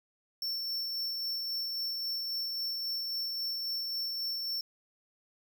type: tone with tremolo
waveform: square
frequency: 5420 Hz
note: E8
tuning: 47 cents sharp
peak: -32 dBFS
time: 0.42-4.61 s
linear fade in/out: 2 ms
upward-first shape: sine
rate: 3.7 Hz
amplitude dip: 25%
effects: none

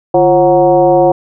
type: tone with frequency modulation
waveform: sine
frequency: 541 Hz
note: C#5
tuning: 42 cents flat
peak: -5 dBFS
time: 0.14-1.12 s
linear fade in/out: 5 ms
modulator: 195 Hz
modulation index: 1.3
effects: none

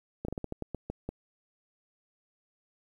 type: slowing click train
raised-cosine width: 2 ms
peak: -21 dBFS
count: 10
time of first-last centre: 0.25-1.09 s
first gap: 34 ms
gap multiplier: 1.24
effects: 10-bit

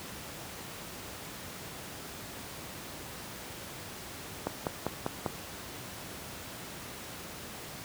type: click train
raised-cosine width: 1 ms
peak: -15 dBFS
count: 5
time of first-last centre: 4.47-5.262 s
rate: 5.05 Hz
effects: pink hiss -43 dBFS RMS until 7.84 s + high-pass 80 Hz 12 dB/octave

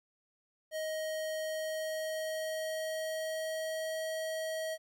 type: tone with pitch glide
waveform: square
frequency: 628 to 637.5 Hz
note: D#5 to D#5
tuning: +16 to +42 cents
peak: -35 dBFS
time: 0.71-4.78 s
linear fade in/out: 50 ms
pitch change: +26 cents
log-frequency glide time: 1.39-4.06 s
effects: 12-bit

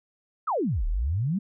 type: exponential two-way sweep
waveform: sine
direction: down then up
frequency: 1396.9 to 34.65 to 211.8 Hz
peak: -23 dBFS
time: 0.47-1.39 s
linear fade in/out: 10 ms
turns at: 0.86 s
effects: none

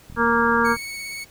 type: click train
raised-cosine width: 5 ms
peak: -28 dBFS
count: 28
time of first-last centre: 0.1-0.768 s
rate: 40.4 Hz
type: harmonic tone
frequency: 233.1 Hz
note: A#3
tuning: in tune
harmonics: 1 / 2 / 4 / 5 / 6 / 7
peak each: -23 / -23 / -23 / -23 / -23 / -23 dBFS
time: 0.16-0.77 s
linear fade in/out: 50 ms
type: tone with vibrato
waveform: sawtooth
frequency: 2217 Hz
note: C#7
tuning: in tune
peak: -27 dBFS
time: 0.64-1.25 s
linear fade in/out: 20 ms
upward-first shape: triangle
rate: 17 Hz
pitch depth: 19 cents each way
effects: pink hiss -51 dBFS RMS until 1.3 s

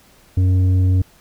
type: tone with tanh clipping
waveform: triangle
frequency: 92.5 Hz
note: F#2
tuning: in tune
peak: -13 dBFS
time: 0.37-1.02 s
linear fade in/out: 5 ms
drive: 11 dB
effects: pink hiss -51 dBFS RMS until 1.2 s

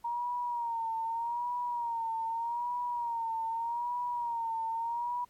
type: tone with vibrato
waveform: sine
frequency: 937 Hz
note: A#5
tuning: 9 cents sharp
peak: -31 dBFS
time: 0.04-5.25 s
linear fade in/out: 10 ms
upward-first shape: sine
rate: 0.82 Hz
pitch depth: 67 cents each way
effects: pink hiss -67 dBFS RMS until 5.29 s + AAC 64 kbps

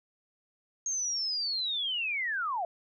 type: linear sweep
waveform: sine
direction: down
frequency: 6510 to 646 Hz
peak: -29 dBFS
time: 0.86-2.65 s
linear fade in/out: 2 ms
effects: none

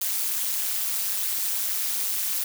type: noise with amplitude modulation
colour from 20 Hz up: blue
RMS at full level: -23 dBFS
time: 0.01-2.44 s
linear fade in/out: 5 ms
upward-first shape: sine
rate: 202 Hz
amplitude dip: 85%
effects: none

